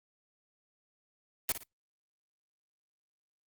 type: noise with echo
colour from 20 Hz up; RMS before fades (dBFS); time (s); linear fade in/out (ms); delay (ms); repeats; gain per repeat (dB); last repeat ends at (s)
white; -29; 1.49-1.52; 2; 57; 2; -10; 1.634
effects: noise-tail reverb RT60 0.1 s tail -20 dB re dry + Opus 32 kbps